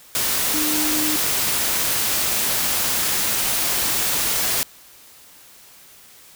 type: tone in noise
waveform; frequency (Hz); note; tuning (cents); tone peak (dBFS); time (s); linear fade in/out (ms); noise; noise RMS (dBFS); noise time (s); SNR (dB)
sine; 304.8; D#4; -36; -24; 0.54-1.16; 0; white; -21; 0.15-4.63; -6
effects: white hiss -47 dBFS RMS until 6.35 s